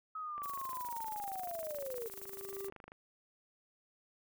sine linear sweep, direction down, 1282 to 443.8 Hz, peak -39 dBFS, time 0.15-2.08 s, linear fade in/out 5 ms
click train, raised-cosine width 0.5 ms, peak -36 dBFS, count 66, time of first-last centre 0.38-2.919 s, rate 25.6 Hz
violet noise with tremolo, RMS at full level -45 dBFS, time 0.43-2.69 s, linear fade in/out 5 ms, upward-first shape sine, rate 19 Hz, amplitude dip 75%
triangle tone with exponential growth, 392 Hz, G4, in tune, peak -37 dBFS, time 1.22-2.7 s, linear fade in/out 1 ms, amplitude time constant 320 ms
effects none

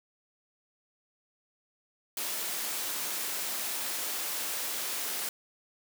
white high-pass noise, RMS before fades -34 dBFS, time 2.17-5.29 s, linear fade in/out 2 ms, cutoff 260 Hz, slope 12 dB/octave, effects none

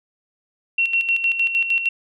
sine tone with tremolo, 2727 Hz, F7, 42 cents flat, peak -15 dBFS, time 0.78-1.89 s, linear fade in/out 5 ms, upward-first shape square, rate 6.5 Hz, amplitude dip 60%, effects none

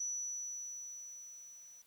sine tone with level ramp, 5920 Hz, F#8, in tune, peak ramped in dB -35 to -54 dBFS, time 0-1.82 s, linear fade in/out 5 ms, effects white hiss -69 dBFS RMS until 1.86 s

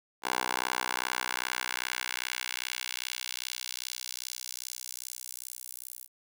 10% pulse tone with high-pass filter sweep, 62.5 Hz, B1, 21 cents sharp, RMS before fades -36 dBFS, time 0.22-6.08 s, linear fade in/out 50 ms, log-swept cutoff 780 to 11000 Hz, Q 1.1, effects none

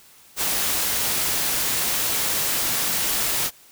white noise, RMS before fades -23 dBFS, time 0.36-3.51 s, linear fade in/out 50 ms, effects white hiss -51 dBFS RMS until 3.71 s

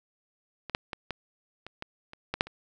clicks, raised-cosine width 0.3 ms, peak -22 / -9 / -18 / -17 / -25 / -20 / -28 / -14 / -6 / -27 dBFS, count 10, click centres 0.697 / 0.749 / 0.932 / 1.107 / 1.666 / 1.824 / 2.134 / 2.34 / 2.409 / 2.47 s, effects none

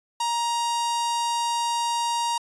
sawtooth tone with notch filter, 940 Hz, A#5, 14 cents sharp, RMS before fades -25 dBFS, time 0.2-2.38 s, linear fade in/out 5 ms, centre 2000 Hz, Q 1.3, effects resampled to 22050 Hz

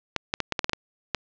clicks, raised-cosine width 0.2 ms, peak -6 dBFS, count 9, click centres 0.163 / 0.339 / 0.403 / 0.523 / 0.592 / 0.644 / 0.695 / 0.733 / 1.147 s, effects low-pass 5000 Hz 12 dB/octave

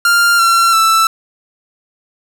45% pulse tone with pitch steps, 1396 / 1360.2 / 1325.3 Hz, F6 / F6 / E6, -1 / -46 / +9 cents, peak -8 dBFS, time 0.05-1.07 s, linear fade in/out 2 ms, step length 340 ms, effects none

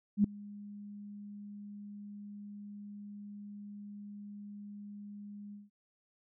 sine tone with ADSR envelope, 204.9 Hz, G#3, 23 cents flat, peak -20 dBFS, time 0.17-5.7 s, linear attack 72 ms, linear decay 3 ms, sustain -24 dB, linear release 170 ms, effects none

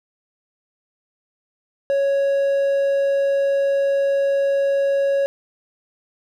triangle tone, 554.4 Hz, C#5, in tune, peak -14 dBFS, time 1.9-5.26 s, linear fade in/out 0 ms, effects none

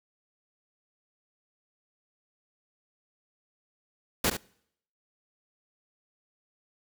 pink noise with echo, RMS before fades -25 dBFS, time 4.24-4.3 s, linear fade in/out 5 ms, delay 70 ms, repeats 1, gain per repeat -9 dB, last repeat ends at 4.37 s, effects noise-tail reverb RT60 0.7 s tail -25 dB re dry

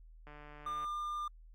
click train, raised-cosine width 0.5 ms, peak -38 dBFS, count 86, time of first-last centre 0.27-0.844 s, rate 148 Hz
triangle tone, 1201 Hz, D6, 38 cents sharp, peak -34 dBFS, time 0.66-1.28 s, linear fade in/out 5 ms
effects added 40 Hz sine -53 dBFS peak until 1.54 s + AAC 64 kbps

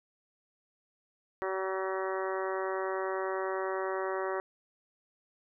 harmonic tone, 190 Hz, F#3, 46 cents sharp, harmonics 2 / 3 / 4 / 5 / 6 / 7 / 8 / 9 / 10, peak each -34 / -37 / -41 / -41 / -40 / -44 / -45 / -48 / -44 dBFS, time 1.42-4.4 s, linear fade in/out 0 ms, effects none

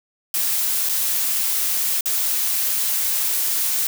blue noise with dropouts, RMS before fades -21 dBFS, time 0.34-3.87 s, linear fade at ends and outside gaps 1 ms, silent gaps 0.889-0.894 / 2.008-2.057 s, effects none

